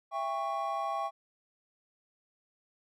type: chord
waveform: triangle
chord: C# diminished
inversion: first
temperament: just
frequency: 665.2 / 798.3 / 1108.7 Hz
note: E5 / G5 / C#6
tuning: +16 / +31 / 0 cents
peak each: -35 / -33 / -33 dBFS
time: 0.11-1.11 s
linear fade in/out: 50 ms
effects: none